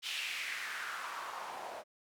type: noise with band-pass filter sweep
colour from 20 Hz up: white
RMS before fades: -41 dBFS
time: 0.02-1.84 s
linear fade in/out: 50 ms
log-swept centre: 3100 to 630 Hz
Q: 2.9
effects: none